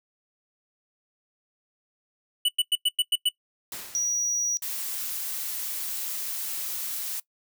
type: tone bursts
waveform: square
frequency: 2962 Hz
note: F#7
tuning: 1 cent sharp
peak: -20 dBFS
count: 7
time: 2.45-3.29 s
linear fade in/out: 5 ms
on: 36 ms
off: 98 ms
type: noise with exponential decay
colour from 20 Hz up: white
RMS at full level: -35 dBFS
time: 3.72-4.55 s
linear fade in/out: 1 ms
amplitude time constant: 180 ms
type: tone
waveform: triangle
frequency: 5790 Hz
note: F#8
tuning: 38 cents flat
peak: -21 dBFS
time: 3.95-4.57 s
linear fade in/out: 0 ms
type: noise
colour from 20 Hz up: blue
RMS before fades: -32 dBFS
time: 4.62-7.2 s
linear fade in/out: 5 ms
effects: noise-tail reverb RT60 0.1 s tail -21 dB re dry